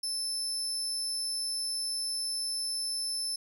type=tone; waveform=30% pulse; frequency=5274 Hz; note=E8; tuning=in tune; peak=-27 dBFS; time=0.03-3.36 s; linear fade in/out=5 ms; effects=none